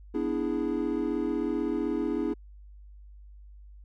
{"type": "chord", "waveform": "triangle", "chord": "E dominant seventh", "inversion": "second", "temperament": "equal", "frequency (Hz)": [246.9, 293.7, 329.6, 415.3], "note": ["B3", "D4", "E4", "G#4"], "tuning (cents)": [0, 0, 0, 0], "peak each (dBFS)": [-31, -29, -29, -31], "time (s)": [0.14, 2.34], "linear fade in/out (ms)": 10, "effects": ["tanh soft clip ceiling -15 dBFS", "added 50 Hz sine -46 dBFS peak until 3.84 s"]}